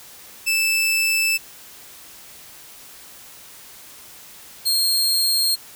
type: tone pair in turn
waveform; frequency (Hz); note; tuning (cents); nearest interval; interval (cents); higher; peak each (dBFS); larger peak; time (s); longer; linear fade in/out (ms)
sawtooth; 2636 / 4231; E7 / C8; -1 / +19; minor sixth; 820; second; -14; neither; 0.46-1.38 / 4.65-5.56; first; 20
effects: white hiss -43 dBFS RMS until 5.75 s